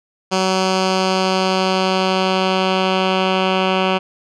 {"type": "tone with low-pass filter sweep", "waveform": "10% pulse", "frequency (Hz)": 188.1, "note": "F#3", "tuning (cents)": 29, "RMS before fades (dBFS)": -17, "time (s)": [0.31, 3.99], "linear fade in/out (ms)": 20, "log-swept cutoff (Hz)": [5700, 2900], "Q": 1.8, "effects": []}